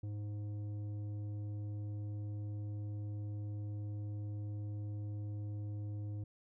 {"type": "tone with tanh clipping", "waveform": "sine", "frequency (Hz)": 103.83, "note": "G#2", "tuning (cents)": 0, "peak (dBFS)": -40, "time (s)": [0.03, 6.24], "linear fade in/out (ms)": 5, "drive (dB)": 9, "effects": []}